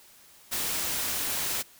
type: noise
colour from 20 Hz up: white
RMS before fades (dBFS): -30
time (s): 0.51-1.63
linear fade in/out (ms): 20
effects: white hiss -55 dBFS RMS until 1.79 s